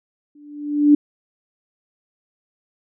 sine tone with exponential growth, 293.4 Hz, D4, 2 cents flat, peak -6 dBFS, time 0.35-0.95 s, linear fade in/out 5 ms, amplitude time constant 130 ms, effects none

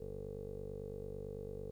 15% pulse tone with low-pass filter, 49 Hz, G1, in tune, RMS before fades -45 dBFS, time 0-1.71 s, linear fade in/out 10 ms, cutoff 450 Hz, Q 8.1, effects 12-bit

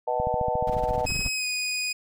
sine chord, B dominant seventh, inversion none, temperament equal with one note detuned, 493.9 / 622.3 / 751.6 / 880 Hz, B4 / D#5 / F#5 / A5, 0 / 0 / +27 / 0 cents, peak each -29 dBFS, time 0.07-1.06 s, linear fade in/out 10 ms
click train, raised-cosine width 5 ms, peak -20 dBFS, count 16, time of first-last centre 0.2-1.264 s, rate 14.1 Hz
brown noise with tremolo, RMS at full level -31 dBFS, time 0.67-1.29 s, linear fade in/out 2 ms, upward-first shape sine, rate 19 Hz, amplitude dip 80%
20% pulse tone with pitch glide, 2542 to 2483 Hz, D#7 to D#7, +36 to -4 cents, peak -21 dBFS, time 1.06-1.93 s, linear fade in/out 10 ms, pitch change -40 cents, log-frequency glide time 1.34-1.47 s
effects none

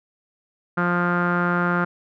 sawtooth tone with low-pass filter, 175.5 Hz, F3, 9 cents sharp, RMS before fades -21 dBFS, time 0.77-1.85 s, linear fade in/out 10 ms, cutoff 1400 Hz, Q 6.5, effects none

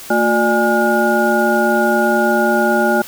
sine tone cluster, 226.2 / 359.2 / 595 / 824 / 1431 Hz, A3 / F4 / D5 / G#5 / F6, +48 / +49 / +22 / -14 / +42 cents, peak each -18 dBFS, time 0.1-3.02 s, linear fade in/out 5 ms, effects white hiss -34 dBFS RMS until 3.07 s

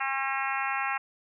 harmonic tone, 270 Hz, C#4, 45 cents flat, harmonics 3 / 4 / 5 / 6 / 7 / 8 / 9 / 10, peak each -33 / -34 / -35 / -36 / -36 / -37 / -38 / -38 dBFS, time 0-0.98 s, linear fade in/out 10 ms, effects none

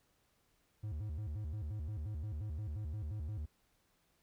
triangle tone with vibrato, 89.5 Hz, F2, 43 cents sharp, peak -36 dBFS, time 0.83-3.46 s, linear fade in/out 10 ms, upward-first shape square, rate 5.7 Hz, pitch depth 300 cents each way, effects pink hiss -75 dBFS RMS until 4.22 s

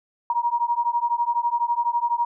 sine beating tone pair, 943 / 955 Hz, A#5 / A#5, +20 / +42 cents, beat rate 12 Hz, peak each -23 dBFS, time 0.3-2.25 s, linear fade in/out 2 ms, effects none

